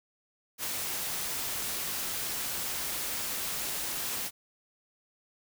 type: noise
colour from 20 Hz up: white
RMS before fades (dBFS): -34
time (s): 0.58-4.31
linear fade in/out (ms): 50
effects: none